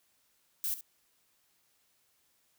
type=noise with echo; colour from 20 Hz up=violet; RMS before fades=-33 dBFS; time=0.64-0.74 s; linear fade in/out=0 ms; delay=69 ms; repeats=1; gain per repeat=-13 dB; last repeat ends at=0.809 s; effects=white hiss -72 dBFS RMS until 2.58 s